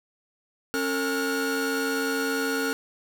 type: tone cluster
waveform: 45% pulse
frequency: 273.2 / 452.4 / 1436 Hz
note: C#4 / A4 / F6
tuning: -25 / +48 / +48 cents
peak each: -29 dBFS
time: 0.74-2.73 s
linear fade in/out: 0 ms
effects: none